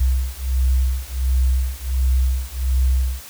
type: beating tone pair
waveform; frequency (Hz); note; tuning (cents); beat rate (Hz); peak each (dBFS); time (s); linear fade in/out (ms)
sine; 63.5 / 64.9; B1 / C2; +49 / -13; 1.4; -19 / -19; 0-3.22; 10
effects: white hiss -39 dBFS RMS until 3.29 s